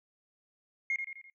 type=tone with echo; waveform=sine; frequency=2143 Hz; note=C7; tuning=41 cents sharp; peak=-27 dBFS; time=0.9-0.96 s; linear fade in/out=2 ms; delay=85 ms; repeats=4; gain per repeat=-6 dB; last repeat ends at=1.3 s; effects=noise-tail reverb RT60 0.1 s tail -23 dB re dry + tanh soft clip ceiling -23 dBFS